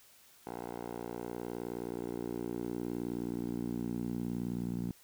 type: tone with band-pass filter sweep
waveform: 10% pulse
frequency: 59.3 Hz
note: A#1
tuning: 30 cents sharp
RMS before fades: -38 dBFS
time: 0.47-4.91 s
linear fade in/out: 0 ms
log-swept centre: 630 to 190 Hz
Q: 1.9
effects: white hiss -61 dBFS RMS until 5.03 s